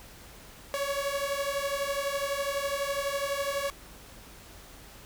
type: beating tone pair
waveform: sawtooth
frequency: 554.4 / 566.4 Hz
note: C#5 / C#5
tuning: 0 / +37 cents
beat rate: 12 Hz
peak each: -28 dBFS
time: 0.74-3.7 s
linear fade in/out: 0 ms
effects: added 50 Hz sine -55 dBFS peak until 5.05 s + pink hiss -50 dBFS RMS until 5.05 s